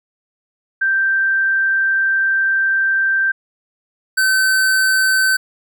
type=tone pair in turn; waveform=sine / square; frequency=1568 / 1534 Hz; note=G6 / G6; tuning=0 / -38 cents; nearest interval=unison; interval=38 cents; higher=first; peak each=-13 dBFS; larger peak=neither; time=0.81-3.32 / 4.17-5.37 s; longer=first; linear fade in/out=10 ms; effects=none